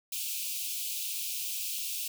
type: high-pass noise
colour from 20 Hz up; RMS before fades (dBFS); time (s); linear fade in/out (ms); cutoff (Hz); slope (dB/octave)
white; -35; 0.12-2.08; 5; 2400; 96
effects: none